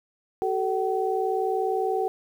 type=tone cluster; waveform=sine; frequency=378.3 / 438.3 / 761 Hz; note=F#4 / A4 / F#5; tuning=+38 / -7 / +48 cents; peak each=-27 dBFS; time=0.42-2.08 s; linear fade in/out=0 ms; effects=9-bit